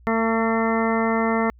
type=harmonic tone with a mistuned harmonic; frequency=225.5 Hz; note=A3; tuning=43 cents sharp; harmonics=1 / 2 / 3 / 4 / 5 / 6 / 8 / 9; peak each=-22 / -25 / -27 / -28 / -29 / -30 / -31 / -32 dBFS; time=0.07-1.5 s; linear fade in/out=0 ms; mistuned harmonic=9; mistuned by=+24 cents; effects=added 60 Hz sine -47 dBFS peak until 1.59 s